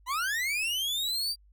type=linear sweep; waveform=40% pulse; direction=up; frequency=950 to 4748 Hz; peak=-27 dBFS; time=0.06-1.36 s; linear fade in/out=50 ms; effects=added 50 Hz sine -56 dBFS peak until 1.52 s